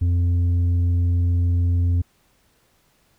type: tone with tanh clipping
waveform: triangle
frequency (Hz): 87.31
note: F2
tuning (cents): 0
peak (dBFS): -17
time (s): 0.01-2.02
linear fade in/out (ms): 10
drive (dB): 9
effects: pink hiss -62 dBFS RMS until 3.18 s